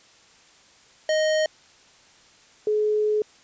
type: tone pair in turn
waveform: square / sine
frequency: 622.3 / 424.7 Hz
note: D#5 / G#4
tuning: 0 / +39 cents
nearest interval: perfect fifth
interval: 661 cents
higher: first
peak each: -20 / -19 dBFS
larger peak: second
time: 1.09-1.46 / 2.67-3.22 s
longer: second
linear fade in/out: 2 ms
effects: white hiss -54 dBFS RMS until 3.43 s + resampled to 16000 Hz